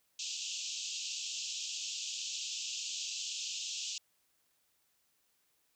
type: band-pass noise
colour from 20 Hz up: white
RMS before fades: -40 dBFS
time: 0.19-3.98 s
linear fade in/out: 2 ms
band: 2600 to 7400 Hz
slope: 96 dB/octave
effects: white hiss -75 dBFS RMS until 5.75 s